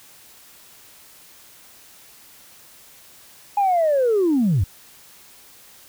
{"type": "linear sweep", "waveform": "sine", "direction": "down", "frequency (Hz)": [830.6, 77.78], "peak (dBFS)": -14, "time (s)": [3.57, 4.64], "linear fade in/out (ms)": 5, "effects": ["tanh soft clip ceiling -12 dBFS", "white hiss -48 dBFS RMS until 5.88 s"]}